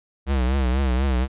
square tone with vibrato, 65.2 Hz, C2, 5 cents flat, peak -19 dBFS, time 0.26-1.28 s, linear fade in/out 50 ms, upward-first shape triangle, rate 4.1 Hz, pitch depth 130 cents each way, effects resampled to 8000 Hz

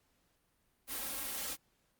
white noise with comb filter, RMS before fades -39 dBFS, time 0.87-1.57 s, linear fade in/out 50 ms, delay 3.7 ms, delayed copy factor +0.8, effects pink hiss -75 dBFS RMS until 1.99 s + Opus 48 kbps

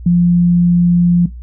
sine tone, 174.61 Hz, F3, in tune, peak -7 dBFS, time 0.06-1.26 s, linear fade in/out 5 ms, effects noise-tail reverb RT60 0.2 s tail -17 dB re dry + added 60 Hz sine -27 dBFS peak until 1.42 s

